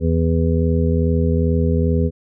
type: harmonic tone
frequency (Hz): 82.41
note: E2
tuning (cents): 0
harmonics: 1 / 2 / 3 / 5 / 6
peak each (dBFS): -17 / -20 / -22 / -24 / -25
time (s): 0-2.11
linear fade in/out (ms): 50
effects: none